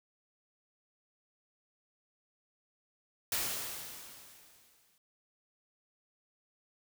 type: noise with exponential decay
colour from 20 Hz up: white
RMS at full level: -32 dBFS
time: 3.32-4.98 s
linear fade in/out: 2 ms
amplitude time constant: 360 ms
effects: none